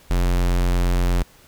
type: tone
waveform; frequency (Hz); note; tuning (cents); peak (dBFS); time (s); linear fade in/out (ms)
square; 44.27; F1; +24; -17; 0.1-1.23; 10
effects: pink hiss -51 dBFS RMS until 1.47 s